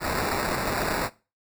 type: noise with sample-and-hold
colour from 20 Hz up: white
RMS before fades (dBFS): -27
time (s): 0-1.1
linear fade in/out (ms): 50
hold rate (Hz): 3150
effects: noise-tail reverb RT60 0.3 s tail -19 dB re dry